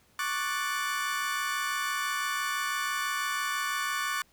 35% pulse chord, D major seventh, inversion third, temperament equal, 1108.7 / 1174.7 / 1480 / 1760 Hz, C#6 / D6 / F#6 / A6, 0 / 0 / 0 / 0 cents, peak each -33 dBFS, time 0.19-4.22 s, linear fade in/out 2 ms, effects pink hiss -64 dBFS RMS until 4.32 s

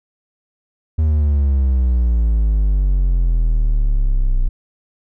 triangle exponential sweep, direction down, 79.3 to 30.49 Hz, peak -10 dBFS, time 0.98-4.49 s, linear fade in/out 10 ms, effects none

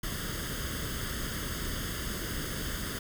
pink noise with comb filter, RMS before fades -35 dBFS, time 0.03-2.99 s, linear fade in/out 5 ms, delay 0.61 ms, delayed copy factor +0.75, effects none

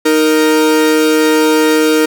45% pulse tone pair together, 311.2 / 466.2 Hz, D#4 / A#4, 0 / 0 cents, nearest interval perfect fifth, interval 700 cents, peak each -11 dBFS, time 0.05-2.06 s, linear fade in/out 10 ms, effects none

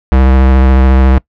square tone with vibrato, 65.41 Hz, C2, in tune, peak -5 dBFS, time 0.12-1.18 s, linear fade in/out 0 ms, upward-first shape sine, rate 14 Hz, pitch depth 23 cents each way, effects noise-tail reverb RT60 0.1 s tail -23 dB re dry + low-pass 2000 Hz 12 dB/octave

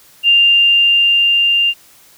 sine tone with level ramp, 2794 Hz, F7, in tune, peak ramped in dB -6 to -10 dBFS, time 0.23-1.74 s, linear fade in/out 50 ms, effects white hiss -46 dBFS RMS until 2.17 s

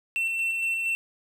triangle tone with tremolo, 2696 Hz, E7, 38 cents sharp, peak -22 dBFS, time 0.16-0.95 s, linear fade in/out 0 ms, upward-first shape square, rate 4.3 Hz, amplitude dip 25%, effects none

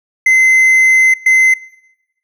triangle tone bursts at uneven times, 2058 Hz, C7, 29 cents flat, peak -4 dBFS, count 2, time 0.26-1.14 / 1.26-1.54 s, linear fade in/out 5 ms, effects noise-tail reverb RT60 1.0 s tail -22 dB re dry

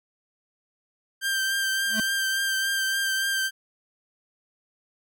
sawtooth tone with vibrato, 1576 Hz, G6, 9 cents sharp, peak -20 dBFS, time 1.21-3.51 s, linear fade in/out 50 ms, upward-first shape triangle, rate 3.5 Hz, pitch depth 25 cents each way
square tone with exponential growth, 217.7 Hz, A3, 18 cents flat, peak -24 dBFS, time 1.85-2 s, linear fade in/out 2 ms, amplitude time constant 31 ms
effects none

